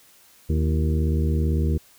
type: harmonic tone with a mistuned harmonic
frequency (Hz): 77.78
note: D#2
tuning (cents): 0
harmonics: 1 / 2 / 3 / 4 / 5 / 6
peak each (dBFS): -20 / -26 / -30 / -32 / -34 / -36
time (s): 0.49-1.78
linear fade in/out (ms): 10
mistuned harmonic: 4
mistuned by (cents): +95
effects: white hiss -54 dBFS RMS until 1.98 s